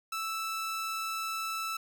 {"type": "tone", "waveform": "sawtooth", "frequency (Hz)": 1318.5, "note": "E6", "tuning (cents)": 0, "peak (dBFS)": -29, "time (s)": [0.12, 1.77], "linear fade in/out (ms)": 5, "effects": []}